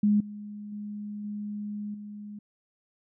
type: tone with level steps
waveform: sine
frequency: 207.7 Hz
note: G#3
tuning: in tune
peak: -19 / -37 / -34 / -32 / -38 dBFS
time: 0.03-2.39 s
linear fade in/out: 5 ms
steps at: 0.2 / 0.72 / 1.24 / 1.94 s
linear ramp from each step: 5 ms
effects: none